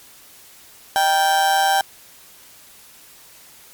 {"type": "tone with amplitude modulation", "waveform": "35% pulse", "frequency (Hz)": 784, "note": "G5", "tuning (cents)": 0, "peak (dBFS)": -10, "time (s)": [0.96, 1.81], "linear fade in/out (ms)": 0, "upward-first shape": "sine", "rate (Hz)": 168, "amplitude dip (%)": 60, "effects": ["white hiss -46 dBFS RMS until 3.73 s", "MP3 96 kbps"]}